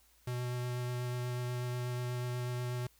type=tone with vibrato; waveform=square; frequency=123.47 Hz; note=B2; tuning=in tune; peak=-35 dBFS; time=0.27-2.87 s; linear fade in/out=5 ms; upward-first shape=sine; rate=8.2 Hz; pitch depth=10 cents each way; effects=added 57 Hz sine -69 dBFS peak until 2.99 s + white hiss -67 dBFS RMS until 2.99 s